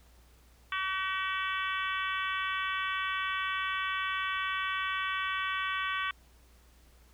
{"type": "harmonic tone", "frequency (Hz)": 380, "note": "F#4", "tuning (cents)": 46, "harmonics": [3, 4, 5, 6, 7, 8, 9], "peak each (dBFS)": [-34, -36, -38, -40, -41, -42, -43], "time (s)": [0.72, 6.11], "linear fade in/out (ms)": 2, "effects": ["added 60 Hz sine -58 dBFS peak until 7.13 s", "pink hiss -64 dBFS RMS until 7.13 s"]}